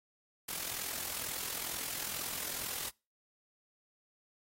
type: noise with amplitude modulation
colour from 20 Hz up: white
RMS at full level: -36 dBFS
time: 0.48-2.9 s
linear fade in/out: 10 ms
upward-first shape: sine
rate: 42.2 Hz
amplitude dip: 65%
effects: noise-tail reverb RT60 0.3 s tail -26 dB re dry + AAC 48 kbps